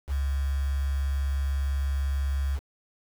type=tone with quantisation; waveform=sine; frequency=69 Hz; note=C#2; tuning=7 cents flat; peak=-24 dBFS; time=0.07-2.6 s; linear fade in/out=50 ms; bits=7; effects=none